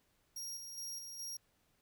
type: tone with tremolo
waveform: sawtooth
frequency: 5620 Hz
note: F8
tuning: 10 cents sharp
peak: -39 dBFS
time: 0.36-1.37 s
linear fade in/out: 5 ms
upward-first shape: square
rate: 2.4 Hz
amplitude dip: 40%
effects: pink hiss -75 dBFS RMS until 1.81 s